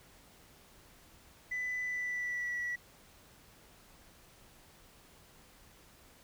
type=tone with pitch glide; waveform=sine; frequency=1996 to 1943.7 Hz; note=B6 to B6; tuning=+18 to -28 cents; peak=-32 dBFS; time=1.51-2.76 s; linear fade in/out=10 ms; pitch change=-46 cents; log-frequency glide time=1.81-2.57 s; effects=tanh soft clip ceiling -31 dBFS + pink hiss -60 dBFS RMS until 6.23 s